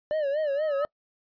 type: tone with vibrato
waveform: triangle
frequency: 587.3 Hz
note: D5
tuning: in tune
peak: -22 dBFS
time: 0.11-0.85 s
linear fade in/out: 0 ms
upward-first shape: sine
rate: 4.2 Hz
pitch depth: 120 cents each way
type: tone with exponential growth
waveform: sine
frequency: 1279 Hz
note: D#6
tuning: 47 cents sharp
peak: -30 dBFS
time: 0.42-0.85 s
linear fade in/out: 5 ms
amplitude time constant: 92 ms
effects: noise-tail reverb RT60 0.1 s tail -26 dB re dry + resampled to 11025 Hz